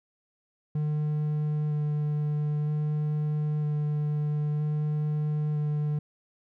triangle tone with vibrato, 150 Hz, D3, 37 cents sharp, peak -23 dBFS, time 0.75-5.99 s, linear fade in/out 5 ms, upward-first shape square, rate 0.52 Hz, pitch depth 9 cents each way, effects none

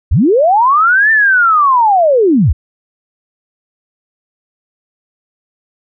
sine linear two-way sweep, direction up then down, 47.41 to 1800 to 47.41 Hz, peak -6 dBFS, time 0.11-2.53 s, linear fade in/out 10 ms, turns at 1.11 s, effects none

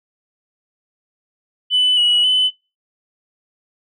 sine tone with pitch steps, 2999 / 2926 / 3017 Hz, F#7 / F#7 / F#7, +23 / -20 / +33 cents, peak -10 dBFS, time 1.7-2.51 s, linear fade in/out 50 ms, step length 270 ms, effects noise-tail reverb RT60 0.3 s tail -24 dB re dry + tanh soft clip ceiling -9 dBFS

